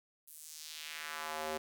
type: tone with high-pass filter sweep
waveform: square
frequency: 77.9 Hz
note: D#2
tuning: 3 cents sharp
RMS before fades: -43 dBFS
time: 0.27-1.58 s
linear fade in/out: 10 ms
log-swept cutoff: 12000 to 430 Hz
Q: 1.4
effects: none